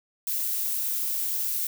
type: noise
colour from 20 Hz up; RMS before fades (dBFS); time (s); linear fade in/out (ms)
violet; -28; 0.27-1.67; 2
effects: none